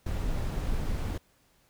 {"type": "noise", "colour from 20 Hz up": "brown", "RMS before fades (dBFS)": -30, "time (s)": [0.06, 1.18], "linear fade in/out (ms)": 5, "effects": ["pink hiss -66 dBFS RMS until 1.69 s"]}